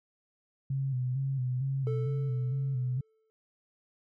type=tone with vibrato; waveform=sine; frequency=130.81 Hz; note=C3; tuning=in tune; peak=-28 dBFS; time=0.7-3.01 s; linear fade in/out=5 ms; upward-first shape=square; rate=2.2 Hz; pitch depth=62 cents each way
type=tone with exponential decay; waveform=triangle; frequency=440 Hz; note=A4; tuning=in tune; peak=-30 dBFS; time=1.87-3.3 s; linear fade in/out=0 ms; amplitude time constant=310 ms
effects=none